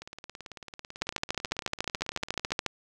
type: two click trains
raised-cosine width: 0.2 ms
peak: -24 / -10 dBFS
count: 46 / 24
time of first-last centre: 0.02-2.506 / 1.02-2.663 s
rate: 18.1 / 14 Hz
effects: none